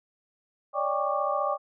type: tone cluster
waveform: sine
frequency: 568 / 603 / 797 / 1113 / 1187 Hz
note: C#5 / D5 / G5 / C#6 / D6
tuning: +42 / +46 / +28 / +7 / +18 cents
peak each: -31 dBFS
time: 0.73-1.58 s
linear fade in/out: 50 ms
effects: none